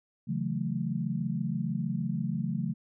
sine chord, F# minor seventh, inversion second, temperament equal, 138.59 / 164.81 / 185 / 220 Hz, C#3 / E3 / F#3 / A3, 0 / 0 / 0 / 0 cents, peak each -34 dBFS, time 0.27-2.74 s, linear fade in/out 20 ms, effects none

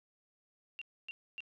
sine tone bursts, 2762 Hz, F7, 20 cents flat, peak -40 dBFS, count 3, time 0.79-1.405 s, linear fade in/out 0 ms, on 25 ms, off 270 ms, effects none

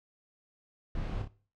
brown noise with echo, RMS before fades -36 dBFS, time 0.95-1.22 s, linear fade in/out 2 ms, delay 29 ms, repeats 2, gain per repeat -5 dB, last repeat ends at 1.278 s, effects noise-tail reverb RT60 0.4 s tail -19 dB re dry + low-pass 4000 Hz 12 dB/octave

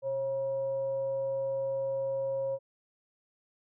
sine tone with frequency modulation, 542 Hz, C#5, 39 cents flat, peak -29 dBFS, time 0.02-2.59 s, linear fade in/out 50 ms, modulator 415 Hz, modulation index 0.23, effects none

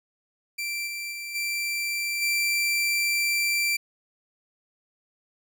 sawtooth tone with level steps, 2349 Hz, D7, in tune, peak -25 / -28 / -30 / -23 / -19 dBFS, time 0.58-3.77 s, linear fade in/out 10 ms, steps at 0.86 / 1.11 / 1.34 / 2.21 s, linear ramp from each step 20 ms, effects none

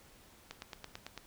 click train, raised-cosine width 0.2 ms, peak -25 dBFS, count 7, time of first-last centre 0.51-1.177 s, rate 9 Hz, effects pink hiss -60 dBFS RMS until 1.26 s

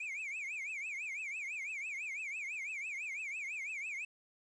triangle tone with vibrato, 2349 Hz, D7, in tune, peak -37 dBFS, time 0-4.05 s, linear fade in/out 5 ms, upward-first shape triangle, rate 6 Hz, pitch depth 220 cents each way, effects resampled to 22050 Hz + 11-bit

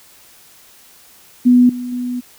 sine tone with level steps, 246.9 Hz, B3, in tune, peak -6 / -22 / -19 dBFS, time 1.45-2.21 s, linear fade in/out 20 ms, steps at 1.69 / 1.92 s, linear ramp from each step 5 ms, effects white hiss -46 dBFS RMS until 2.38 s

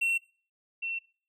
triangle / sine tone pair in turn, 2717 / 2708 Hz, F7 / E7, -48 / +46 cents, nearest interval unison, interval 6 cents, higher first, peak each -23 / -31 dBFS, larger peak first, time 0.01-0.18 / 0.82-0.99 s, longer neither, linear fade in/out 10 ms, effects noise-tail reverb RT60 0.4 s tail -20 dB re dry

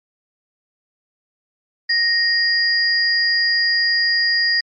sine tone pair together, 1864.7 / 4856 Hz, A#6 / D#8, 0 / -43 cents, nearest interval octave + perfect fourth, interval 1657 cents, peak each -17 dBFS, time 1.89-4.61 s, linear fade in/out 10 ms, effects MP3 48 kbps

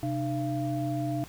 sine tone cluster, 130 / 302.5 / 682 Hz, C3 / D#4 / F5, -11 / -49 / -41 cents, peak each -31 / -31 / -34 dBFS, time 0.03-1.24 s, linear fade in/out 0 ms, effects pink hiss -50 dBFS RMS until 1.28 s

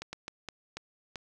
slowing click train, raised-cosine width 0.2 ms, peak -21 dBFS, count 6, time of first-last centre 0.02-1.158 s, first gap 110 ms, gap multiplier 1.37, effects none

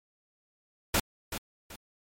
pink noise with echo, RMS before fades -25 dBFS, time 0.94-1 s, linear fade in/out 5 ms, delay 380 ms, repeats 2, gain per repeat -10 dB, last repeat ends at 1.76 s, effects MP3 64 kbps

